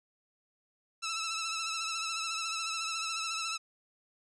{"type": "tone with vibrato", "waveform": "10% pulse", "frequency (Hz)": 1318.5, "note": "E6", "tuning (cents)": 0, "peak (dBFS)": -24, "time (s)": [1.02, 3.58], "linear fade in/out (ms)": 20, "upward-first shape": "triangle", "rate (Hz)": 14, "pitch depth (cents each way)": 51, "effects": ["low-pass 8000 Hz 12 dB/octave"]}